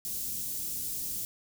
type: band-stop noise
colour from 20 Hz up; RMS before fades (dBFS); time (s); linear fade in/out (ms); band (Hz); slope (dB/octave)
white; -35; 0.05-1.25; 0; 240 to 6700; 12
effects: none